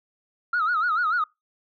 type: tone with vibrato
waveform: sine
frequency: 1346 Hz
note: E6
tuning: 36 cents sharp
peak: -19 dBFS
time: 0.53-1.24 s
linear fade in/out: 5 ms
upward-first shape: sine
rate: 6.8 Hz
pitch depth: 150 cents each way
effects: noise-tail reverb RT60 0.2 s tail -24 dB re dry + tanh soft clip ceiling -17 dBFS